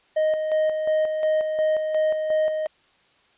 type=tone with tremolo; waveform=triangle; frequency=622.3 Hz; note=D#5; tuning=in tune; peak=-16 dBFS; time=0.16-2.67 s; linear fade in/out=10 ms; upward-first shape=square; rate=2.8 Hz; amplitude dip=45%; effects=white hiss -60 dBFS RMS until 3.37 s + resampled to 8000 Hz